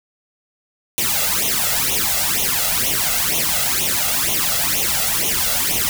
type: noise with flanger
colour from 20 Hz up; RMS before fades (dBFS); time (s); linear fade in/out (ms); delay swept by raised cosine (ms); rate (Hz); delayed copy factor
white; -19; 0.98-5.89; 0; 0.31 to 1.51; 2.1; +0.8
effects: none